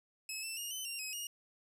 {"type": "tone with pitch steps", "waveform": "15% pulse", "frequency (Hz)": [2582, 2665, 2844, 3036, 2770, 2545, 2858], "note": ["E7", "E7", "F7", "F#7", "F7", "D#7", "F7"], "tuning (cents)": [-37, 18, 31, 44, -15, 39, 39], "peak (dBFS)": -32, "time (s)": [0.29, 1.27], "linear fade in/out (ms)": 2, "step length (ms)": 140, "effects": []}